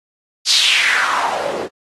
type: noise with band-pass filter sweep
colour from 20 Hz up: white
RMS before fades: -17 dBFS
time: 0.45-1.69 s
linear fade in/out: 50 ms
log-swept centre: 4900 to 350 Hz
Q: 3.7
effects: low-pass 10000 Hz 12 dB/octave + AAC 32 kbps